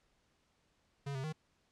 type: tone with pitch steps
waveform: square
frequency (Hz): 140.2 / 133.1 / 155.8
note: C#3 / C3 / D#3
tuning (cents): +20 / +30 / +3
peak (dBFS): -38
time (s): 1.06-1.327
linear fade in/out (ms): 10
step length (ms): 89
effects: pink hiss -75 dBFS RMS until 1.71 s + low-pass 7000 Hz 12 dB/octave